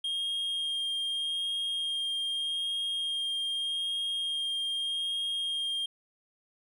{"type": "tone with vibrato", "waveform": "triangle", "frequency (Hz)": 3228, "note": "G#7", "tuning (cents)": -50, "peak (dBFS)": -28, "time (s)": [0.04, 5.86], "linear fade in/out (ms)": 5, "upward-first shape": "sine", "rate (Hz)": 0.82, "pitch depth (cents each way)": 10, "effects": []}